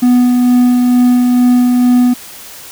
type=tone with tremolo; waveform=triangle; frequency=246.9 Hz; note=B3; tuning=in tune; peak=-3 dBFS; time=0.02-2.14 s; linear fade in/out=10 ms; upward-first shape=sine; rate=2.2 Hz; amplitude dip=25%; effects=white hiss -32 dBFS RMS until 2.71 s